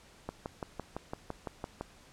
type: click train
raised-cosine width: 1 ms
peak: -22 dBFS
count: 10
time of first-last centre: 0.29-1.81 s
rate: 5.92 Hz
effects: pink hiss -58 dBFS RMS until 2.12 s + low-pass 9000 Hz 12 dB/octave